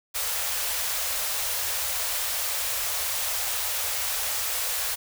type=band-stop noise; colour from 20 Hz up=white; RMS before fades=-28 dBFS; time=0.14-4.96 s; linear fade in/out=20 ms; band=100 to 460 Hz; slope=96 dB/octave; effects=none